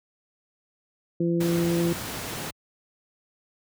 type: harmonic tone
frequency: 170 Hz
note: F3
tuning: 46 cents flat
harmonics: 1 / 2 / 3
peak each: -24 / -24 / -33 dBFS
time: 1.2-1.93 s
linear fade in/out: 5 ms
type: noise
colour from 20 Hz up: pink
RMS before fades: -33 dBFS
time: 1.4-2.51 s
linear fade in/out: 10 ms
effects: high-pass 80 Hz 12 dB/octave